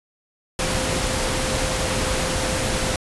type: tone in noise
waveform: sine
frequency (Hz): 520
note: C5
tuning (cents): -11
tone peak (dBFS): -29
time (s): 0.59-2.96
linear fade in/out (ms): 2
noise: pink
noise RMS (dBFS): -23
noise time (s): 0.59-2.96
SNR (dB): -9
effects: resampled to 24000 Hz